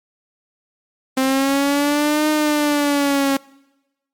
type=linear two-way sweep; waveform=sawtooth; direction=up then down; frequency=261.6 to 306.5 to 272.4 Hz; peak=-11 dBFS; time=1.17-3.37 s; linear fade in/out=5 ms; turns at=2.29 s; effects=noise-tail reverb RT60 1.0 s tail -24 dB re dry + MP3 96 kbps